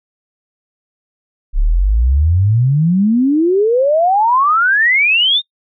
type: exponential sweep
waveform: sine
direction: up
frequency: 32.7 to 3729 Hz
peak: -9 dBFS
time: 1.53-5.42 s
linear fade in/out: 50 ms
effects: noise-tail reverb RT60 0.1 s tail -23 dB re dry